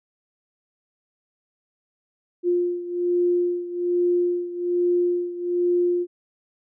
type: beating tone pair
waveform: sine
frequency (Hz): 352.1 / 353.3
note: F4 / F4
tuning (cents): +14 / +20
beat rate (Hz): 1.2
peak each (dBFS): -21 / -25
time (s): 2.43-6.07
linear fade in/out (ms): 50
effects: none